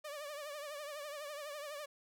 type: tone with vibrato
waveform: sawtooth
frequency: 587.3 Hz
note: D5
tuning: in tune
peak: -39 dBFS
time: 0.04-1.86 s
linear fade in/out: 10 ms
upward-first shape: triangle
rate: 12 Hz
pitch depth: 93 cents each way
effects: none